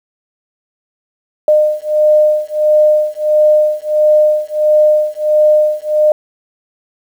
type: beating tone pair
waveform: sine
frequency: 607 / 608.5 Hz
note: D#5 / D#5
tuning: -43 / -39 cents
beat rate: 1.5 Hz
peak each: -11 dBFS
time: 1.48-6.12 s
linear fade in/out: 2 ms
effects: 7-bit